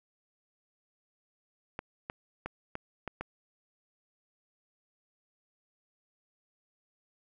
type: clicks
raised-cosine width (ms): 0.5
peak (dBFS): -21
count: 6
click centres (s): 1.791 / 2.099 / 2.46 / 2.754 / 3.077 / 3.21
effects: none